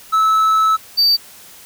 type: tone pair in turn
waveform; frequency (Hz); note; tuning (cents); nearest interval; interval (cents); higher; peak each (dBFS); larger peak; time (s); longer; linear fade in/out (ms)
triangle; 1303 / 4622; E6 / D8; -20 / -28; octave + minor seventh; 2192; second; -9; neither; 0.12-0.77 / 0.97-1.17; first; 20
effects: white hiss -41 dBFS RMS until 1.65 s